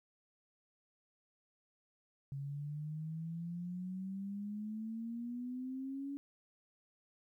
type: exponential sweep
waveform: sine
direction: up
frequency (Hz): 137.3 to 283.2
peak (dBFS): -39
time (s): 2.32-6.17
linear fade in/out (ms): 0
effects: 13-bit